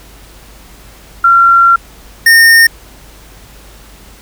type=tone pair in turn; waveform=sine / square; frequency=1371 / 1830.1 Hz; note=F6 / A#6; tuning=-32 / -32 cents; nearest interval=perfect fourth; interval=500 cents; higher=second; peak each=-3 dBFS; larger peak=neither; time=1.24-1.76 / 2.26-2.67 s; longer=first; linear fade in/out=5 ms; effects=added 50 Hz sine -38 dBFS peak until 4.21 s + pink hiss -39 dBFS RMS until 4.21 s